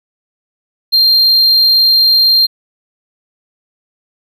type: tone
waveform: triangle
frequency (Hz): 4186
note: C8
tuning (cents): 0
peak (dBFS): -5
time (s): 0.92-2.47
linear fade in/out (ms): 20
effects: none